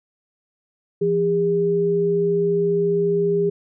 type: tone pair together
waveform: sine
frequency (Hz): 170 / 404.6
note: F3 / G#4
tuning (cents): -46 / -45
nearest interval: octave + minor third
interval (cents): 1501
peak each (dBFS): -24 / -17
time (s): 1.01-3.5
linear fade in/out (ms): 10
effects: none